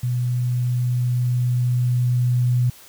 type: tone with level ramp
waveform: sine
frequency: 123.47 Hz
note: B2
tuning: in tune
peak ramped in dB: -19 to -15 dBFS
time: 0.03-2.7 s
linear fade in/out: 5 ms
effects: white hiss -46 dBFS RMS until 2.88 s